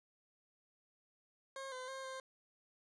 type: tone with pitch steps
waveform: 20% pulse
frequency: 538 / 511 / 532 / 526 Hz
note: C5 / C5 / C5 / C5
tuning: +48 / -41 / +29 / +9 cents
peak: -39 dBFS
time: 1.56-2.2 s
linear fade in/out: 2 ms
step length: 160 ms
effects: resampled to 22050 Hz